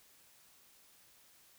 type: silence
effects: white hiss -64 dBFS RMS until 1.58 s